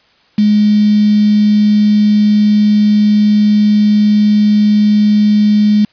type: tone with quantisation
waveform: sine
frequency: 209.7 Hz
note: G#3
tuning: 17 cents sharp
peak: -6 dBFS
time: 0.38-5.85 s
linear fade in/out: 5 ms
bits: 4
effects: white hiss -51 dBFS RMS until 5.92 s + resampled to 11025 Hz